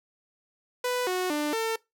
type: tone with pitch steps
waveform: sawtooth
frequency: 496 / 366.7 / 297.5 / 450.2 Hz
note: B4 / F#4 / D4 / A4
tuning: +7 / -15 / +22 / +40 cents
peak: -22 dBFS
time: 0.84-1.76 s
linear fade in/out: 5 ms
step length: 230 ms
effects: noise-tail reverb RT60 0.2 s tail -22 dB re dry